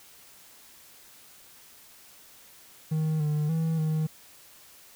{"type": "tone with pitch steps", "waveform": "triangle", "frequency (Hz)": [156.7, 150.5, 161.9, 156.5], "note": ["D#3", "D3", "E3", "D#3"], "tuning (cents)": [13, 43, -31, 10], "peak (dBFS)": -22, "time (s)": [2.91, 4.07], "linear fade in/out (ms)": 10, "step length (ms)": 290, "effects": ["white hiss -53 dBFS RMS until 4.95 s"]}